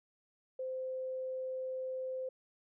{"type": "tone", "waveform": "sine", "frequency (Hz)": 518, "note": "C5", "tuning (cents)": -17, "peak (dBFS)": -36, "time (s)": [0.59, 2.29], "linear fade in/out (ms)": 5, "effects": []}